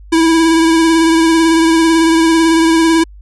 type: tone with vibrato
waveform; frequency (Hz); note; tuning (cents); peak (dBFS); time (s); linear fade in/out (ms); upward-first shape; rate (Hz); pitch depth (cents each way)
square; 327; E4; -14; -8; 0.12-3.04; 10; sine; 18; 27
effects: added 50 Hz sine -33 dBFS peak until 3.21 s + resampled to 24000 Hz